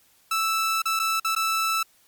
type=tone with dropouts; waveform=sawtooth; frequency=1318.5 Hz; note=E6; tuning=in tune; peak=-18 dBFS; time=0.31-1.83 s; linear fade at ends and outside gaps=5 ms; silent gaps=0.82-0.855 / 0.993-0.997 / 1.199-1.246 / 1.351-1.362 s; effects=white hiss -60 dBFS RMS until 2.07 s + MP3 96 kbps